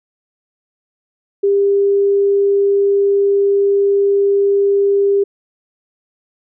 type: tone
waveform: sine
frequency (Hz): 399.4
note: G4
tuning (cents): +32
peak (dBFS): -10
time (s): 1.43-5.24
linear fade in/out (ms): 10
effects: none